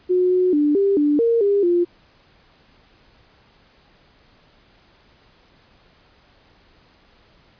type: tone with pitch steps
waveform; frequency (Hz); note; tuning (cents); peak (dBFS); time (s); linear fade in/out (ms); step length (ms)
sine; 363.5 / 365.6 / 295 / 396.4 / 293.8 / 463.4 / 403 / 349; F#4 / F#4 / D4 / G4 / D4 / A#4 / G4 / F4; -31 / -21 / +8 / +19 / +1 / -10 / +48 / -1; -14; 0.09-1.85; 20; 220
effects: pink hiss -55 dBFS RMS until 7.59 s + resampled to 11025 Hz